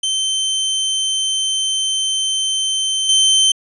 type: tone with level steps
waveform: sawtooth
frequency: 3100 Hz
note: G7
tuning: 20 cents flat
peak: -13 / -7 dBFS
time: 0.03-3.52 s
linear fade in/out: 5 ms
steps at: 3.09 s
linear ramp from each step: 2 ms
effects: resampled to 24000 Hz